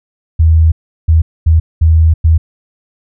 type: tone bursts at uneven times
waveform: sine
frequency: 80.5 Hz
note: E2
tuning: 41 cents flat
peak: -4 dBFS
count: 5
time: 0.39-0.72 / 1.08-1.22 / 1.46-1.6 / 1.81-2.14 / 2.24-2.38 s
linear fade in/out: 10 ms
effects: none